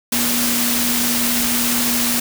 sine tone in noise, 240 Hz, B3, 49 cents flat, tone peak -22 dBFS, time 0.12-2.2 s, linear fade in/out 5 ms, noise white, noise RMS -19 dBFS, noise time 0.12-2.2 s, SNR -6 dB, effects none

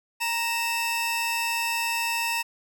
sawtooth tone pair together, 932.3 / 2637 Hz, A#5 / E7, 0 / 0 cents, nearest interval octave + tritone, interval 1800 cents, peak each -24 dBFS, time 0.2-2.43 s, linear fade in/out 20 ms, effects none

